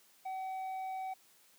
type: tone with tanh clipping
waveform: sine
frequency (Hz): 758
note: F#5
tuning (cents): +42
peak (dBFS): -38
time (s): 0.25-1.14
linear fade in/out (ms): 10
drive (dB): 5
effects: white hiss -65 dBFS RMS until 1.58 s + high-pass 150 Hz 12 dB/octave